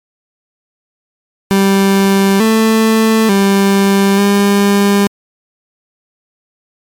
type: tone with pitch steps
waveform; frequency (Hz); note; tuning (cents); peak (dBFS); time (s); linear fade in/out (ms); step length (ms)
30% pulse; 195.7 / 221.6 / 197.2 / 201; G3 / A3 / G3 / G3; -3 / +13 / +11 / +44; -5; 1.51-5.07; 0; 890
effects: MP3 96 kbps